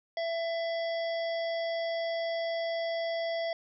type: harmonic tone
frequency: 667 Hz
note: E5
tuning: 20 cents sharp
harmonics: 1 / 3 / 5 / 7 / 8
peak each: -30 / -40 / -44 / -47 / -48 dBFS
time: 0.17-3.53 s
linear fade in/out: 2 ms
effects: none